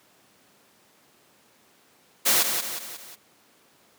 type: noise with echo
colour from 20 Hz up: white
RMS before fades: -20 dBFS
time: 2.25-2.44 s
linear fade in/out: 20 ms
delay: 180 ms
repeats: 4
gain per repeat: -6 dB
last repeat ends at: 3.16 s
effects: pink hiss -59 dBFS RMS until 3.98 s + high-pass 200 Hz 12 dB/octave